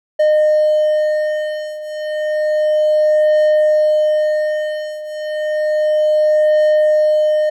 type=beating tone pair; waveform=triangle; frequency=611 / 611.31 Hz; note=D#5 / D#5; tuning=-32 / -31 cents; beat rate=0.31 Hz; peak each=-12 / -15 dBFS; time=0.19-7.5 s; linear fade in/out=10 ms; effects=none